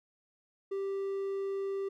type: tone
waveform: triangle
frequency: 392 Hz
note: G4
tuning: in tune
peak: -30 dBFS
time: 0.71-1.89 s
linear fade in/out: 10 ms
effects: none